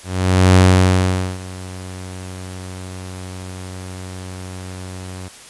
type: tone with ADSR envelope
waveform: sawtooth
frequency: 92.5 Hz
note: F#2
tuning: in tune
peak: -3 dBFS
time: 0.03-5.29 s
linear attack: 530 ms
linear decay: 820 ms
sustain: -22 dB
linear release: 17 ms
effects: white hiss -40 dBFS RMS until 5.49 s + resampled to 24000 Hz